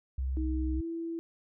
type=tone with vibrato; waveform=sine; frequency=65.41 Hz; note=C2; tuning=in tune; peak=-29 dBFS; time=0.18-0.81 s; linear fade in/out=5 ms; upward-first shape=sine; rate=20 Hz; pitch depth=58 cents each way
type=tone with pitch glide; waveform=sine; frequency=315.8 to 332.1 Hz; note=D#4 to E4; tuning=+26 to +13 cents; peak=-33 dBFS; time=0.37-1.19 s; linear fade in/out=0 ms; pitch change=+87 cents; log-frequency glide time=0.75-0.84 s
effects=none